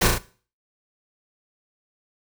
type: noise with echo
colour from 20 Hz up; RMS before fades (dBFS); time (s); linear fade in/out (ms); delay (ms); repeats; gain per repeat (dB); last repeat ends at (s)
pink; -19; 0.01-0.08; 10; 35; 3; -3; 0.185
effects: noise-tail reverb RT60 0.4 s tail -17 dB re dry